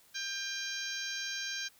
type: harmonic tone with a mistuned harmonic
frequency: 793 Hz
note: G5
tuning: 20 cents sharp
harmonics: 2 / 3 / 4 / 5 / 6 / 7 / 8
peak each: -40 / -45 / -44 / -43 / -45 / -43 / -44 dBFS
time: 0.14-1.69 s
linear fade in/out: 20 ms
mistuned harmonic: 3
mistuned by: +24 cents
effects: white hiss -63 dBFS RMS until 1.79 s